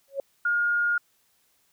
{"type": "tone with exponential growth", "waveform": "sine", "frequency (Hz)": 551, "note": "C#5", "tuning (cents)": -11, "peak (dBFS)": -22, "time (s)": [0.08, 0.2], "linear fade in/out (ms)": 2, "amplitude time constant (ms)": 24}
{"type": "tone", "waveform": "sine", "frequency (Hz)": 1423, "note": "F6", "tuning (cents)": 32, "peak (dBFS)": -21, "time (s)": [0.45, 0.98], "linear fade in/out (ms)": 5}
{"effects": ["white hiss -67 dBFS RMS until 1.72 s"]}